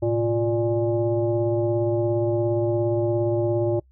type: tone with frequency modulation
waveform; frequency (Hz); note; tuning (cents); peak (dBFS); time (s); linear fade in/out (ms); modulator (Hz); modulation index
sine; 349.9; F4; +3; -19; 0.02-3.8; 10; 239; 1.1
effects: noise-tail reverb RT60 0.1 s tail -25 dB re dry + added 64 Hz sine -53 dBFS peak until 3.91 s